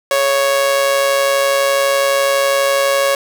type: tone with amplitude modulation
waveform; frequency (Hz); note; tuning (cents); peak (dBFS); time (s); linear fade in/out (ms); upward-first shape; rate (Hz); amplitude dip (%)
sawtooth; 554.4; C#5; 0; -6; 0.11-3.15; 2; sine; 132; 50
effects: none